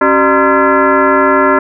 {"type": "tone with frequency modulation", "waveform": "sine", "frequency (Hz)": 381.6, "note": "G4", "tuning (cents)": -47, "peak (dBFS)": -6, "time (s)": [0.01, 1.59], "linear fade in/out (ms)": 5, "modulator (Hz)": 328, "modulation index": 3.9, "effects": []}